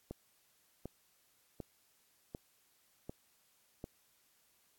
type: click train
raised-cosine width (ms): 2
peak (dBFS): -29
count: 6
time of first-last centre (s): 0.11-3.841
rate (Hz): 1.34
effects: white hiss -72 dBFS RMS until 4.78 s + AAC 64 kbps